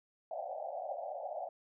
pink band-pass noise, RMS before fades -41 dBFS, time 0.31-1.49 s, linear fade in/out 2 ms, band 560 to 790 Hz, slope 96 dB/octave, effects none

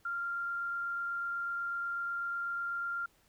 sine tone with frequency modulation, 1390 Hz, F6, 9 cents flat, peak -33 dBFS, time 0.05-3.06 s, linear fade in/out 5 ms, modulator 28.1 Hz, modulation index 0.35, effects pink hiss -68 dBFS RMS until 3.28 s

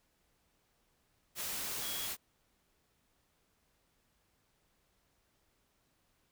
sine tone in noise, 3322 Hz, G#7, in tune, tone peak -43 dBFS, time 1.81-2.09 s, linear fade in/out 50 ms, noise white, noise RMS -39 dBFS, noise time 1.35-2.17 s, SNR -7 dB, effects pink hiss -75 dBFS RMS until 6.31 s

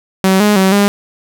sawtooth tone with pitch steps, 190 / 208.5 / 190.3 / 202.4 Hz, F#3 / G#3 / F#3 / G#3, +46 / +7 / +49 / -44 cents, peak -4 dBFS, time 0.24-0.88 s, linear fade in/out 0 ms, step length 160 ms, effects 7-bit

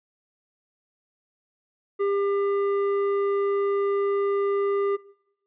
triangle tone with hard clipping, 399.9 Hz, G4, 35 cents sharp, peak -23 dBFS, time 1.99-4.97 s, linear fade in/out 20 ms, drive 12 dB, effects noise-tail reverb RT60 0.8 s tail -22 dB re dry + resampled to 8000 Hz

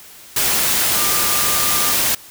sine tone in noise, 1198 Hz, D6, 34 cents sharp, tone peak -26 dBFS, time 0.95-1.93 s, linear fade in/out 5 ms, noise white, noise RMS -17 dBFS, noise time 0.36-2.15 s, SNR -12 dB, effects white hiss -41 dBFS RMS until 2.3 s

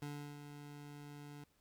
25% pulse tone with ADSR envelope, 145.6 Hz, D3, 15 cents flat, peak -38 dBFS, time 0.02-1.44 s, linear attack 3 ms, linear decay 340 ms, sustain -8 dB, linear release 4 ms, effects pink hiss -75 dBFS RMS until 1.6 s

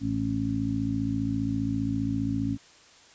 harmonic tone, 55 Hz, A1, in tune, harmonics 1 / 2 / 3 / 4 / 5, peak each -39 / -31 / -38 / -32 / -28 dBFS, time 0-2.58 s, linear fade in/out 50 ms, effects white hiss -54 dBFS RMS until 3.14 s + resampled to 16000 Hz

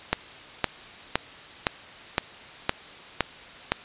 click train, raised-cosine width 0.3 ms, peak -4 dBFS, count 8, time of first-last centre 0.13-3.72 s, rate 1.95 Hz, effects white hiss -44 dBFS RMS until 3.84 s + resampled to 8000 Hz

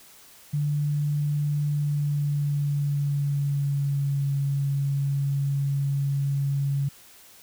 sine tone with pitch glide, 146.83 to 139.55 Hz, D3 to C#3, 0 to +12 cents, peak -22 dBFS, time 0.53-6.89 s, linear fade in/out 10 ms, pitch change -88 cents, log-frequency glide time 1.64-4.3 s, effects white hiss -51 dBFS RMS until 7.42 s

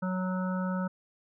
harmonic tone, 185 Hz, F#3, in tune, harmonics 1 / 3 / 5 / 7 / 8, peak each -29 / -38 / -41 / -40 / -43 dBFS, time 0.02-0.88 s, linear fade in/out 10 ms, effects none

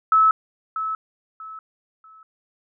sine tone with echo, 1300 Hz, E6, 24 cents flat, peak -12 dBFS, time 0.12-0.31 s, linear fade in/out 2 ms, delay 640 ms, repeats 3, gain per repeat -11 dB, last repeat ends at 2.23 s, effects none

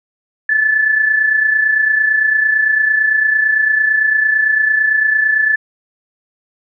sine tone pair together, 1712.1 / 1741 Hz, A6 / A6, -48 / -19 cents, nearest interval unison, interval 29 cents, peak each -19 / -11 dBFS, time 0.49-5.56 s, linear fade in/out 5 ms, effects none

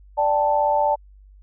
sine chord, D suspended fourth, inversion none, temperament equal, 587.3 / 784 / 880 Hz, D5 / G5 / A5, 0 / 0 / 0 cents, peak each -21 / -24 / -19 dBFS, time 0.17-0.96 s, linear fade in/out 20 ms, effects added 49 Hz sine -45 dBFS peak until 1.42 s

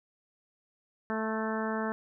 harmonic tone with a mistuned harmonic, 220 Hz, A3, in tune, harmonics 1 / 2 / 3 / 4 / 5 / 6 / 7 / 8, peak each -33 / -36 / -38 / -39 / -40 / -41 / -41 / -42 dBFS, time 1.1-1.92 s, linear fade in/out 0 ms, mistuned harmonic 5, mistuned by -15 cents, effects none

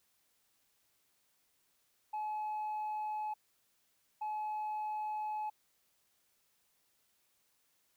sine tone bursts at uneven times, 853 Hz, G#5, 46 cents sharp, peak -33 dBFS, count 2, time 2.13-3.34 / 4.21-5.5 s, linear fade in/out 10 ms, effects tanh soft clip ceiling -34 dBFS + white hiss -75 dBFS RMS until 7.96 s

